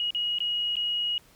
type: tone with dropouts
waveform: sine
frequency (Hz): 2895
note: F#7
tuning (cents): -38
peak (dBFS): -25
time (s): 0-1.18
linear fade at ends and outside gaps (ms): 1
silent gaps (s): 0.106-0.148 / 0.386-0.404 / 0.756-0.767
effects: pink hiss -58 dBFS RMS until 1.35 s